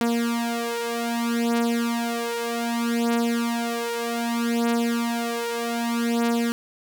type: beating tone pair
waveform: sawtooth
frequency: 233.9 / 234.54 Hz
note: A#3 / A#3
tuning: +6 / +11 cents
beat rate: 0.64 Hz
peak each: -21 / -22 dBFS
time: 0.01-6.52 s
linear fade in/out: 0 ms
effects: none